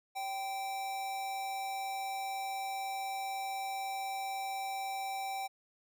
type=tone with amplitude modulation; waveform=square; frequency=778 Hz; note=G5; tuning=13 cents flat; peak=-35 dBFS; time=0.15-5.48 s; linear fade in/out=20 ms; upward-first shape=sine; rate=230 Hz; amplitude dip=30%; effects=none